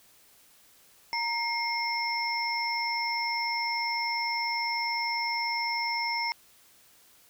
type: tone cluster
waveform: sine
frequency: 930 / 2137 / 5350 Hz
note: A#5 / C7 / E8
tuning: -4 / +36 / +25 cents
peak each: -31 / -31 / -33 dBFS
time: 1.13-6.32 s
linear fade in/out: 0 ms
effects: white hiss -59 dBFS RMS until 7.29 s